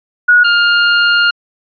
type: tone pair in turn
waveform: sine / sawtooth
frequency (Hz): 1456 / 1410.5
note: F#6 / F6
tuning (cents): -28 / +17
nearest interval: minor second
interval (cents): 55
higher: first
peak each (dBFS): -4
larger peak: neither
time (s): 0.28-0.44 / 0.44-1.31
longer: second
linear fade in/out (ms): 10
effects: resampled to 11025 Hz